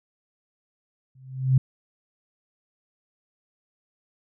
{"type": "tone with exponential growth", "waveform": "sine", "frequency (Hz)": 131.1, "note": "C3", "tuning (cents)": 4, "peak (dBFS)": -12, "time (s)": [1.15, 1.58], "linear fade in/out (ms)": 5, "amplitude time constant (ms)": 93, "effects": []}